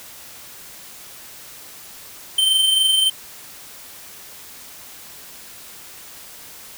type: tone with amplitude modulation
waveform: square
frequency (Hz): 3107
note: G7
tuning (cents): -16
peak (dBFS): -13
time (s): 2.38-3.1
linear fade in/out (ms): 5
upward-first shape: sine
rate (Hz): 23.5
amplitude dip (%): 40
effects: white hiss -40 dBFS RMS until 6.77 s